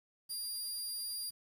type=tone; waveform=20% pulse; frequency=4797 Hz; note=D8; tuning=36 cents sharp; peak=-32 dBFS; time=0.29-1.31 s; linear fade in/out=20 ms; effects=10-bit